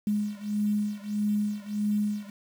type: beating tone pair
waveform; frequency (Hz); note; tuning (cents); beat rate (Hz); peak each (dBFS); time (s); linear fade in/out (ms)
sine; 207.7 / 209.3; G#3 / G#3; 0 / +14; 1.6; -28 / -29; 0.07-2.3; 2
effects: 8-bit